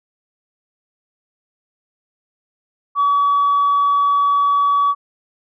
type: tone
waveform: sine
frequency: 1138 Hz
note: C#6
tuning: 45 cents sharp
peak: -11 dBFS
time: 2.95-4.95 s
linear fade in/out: 50 ms
effects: tanh soft clip ceiling -9 dBFS